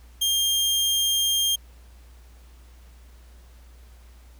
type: tone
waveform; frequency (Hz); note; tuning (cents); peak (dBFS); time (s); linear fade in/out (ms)
sawtooth; 3205; G7; +38; -17; 0.21-1.56; 10
effects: added 60 Hz sine -46 dBFS peak until 4.39 s + pink hiss -58 dBFS RMS until 4.39 s